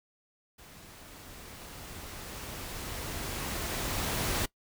pink noise with level ramp, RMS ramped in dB -52 to -30 dBFS, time 0.58-4.46 s, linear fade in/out 10 ms, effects noise-tail reverb RT60 0.1 s tail -21 dB re dry

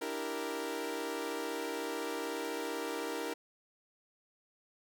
sawtooth chord, E half-diminished seventh, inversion third, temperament equal, 293.7 / 329.6 / 392 / 466.2 Hz, D4 / E4 / G4 / Bb4, 0 / 0 / 0 / 0 cents, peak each -39 / -38 / -39 / -35 dBFS, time 0.01-3.34 s, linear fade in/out 10 ms, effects none

